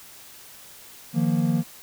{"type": "chord", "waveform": "triangle", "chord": "Eb suspended second", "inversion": "none", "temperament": "equal", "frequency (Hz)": [155.56, 174.61, 233.1], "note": ["Eb3", "F3", "Bb3"], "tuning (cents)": [0, 0, 0], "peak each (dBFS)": -22, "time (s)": [1.13, 1.64], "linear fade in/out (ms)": 50, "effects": ["white hiss -46 dBFS RMS until 1.82 s"]}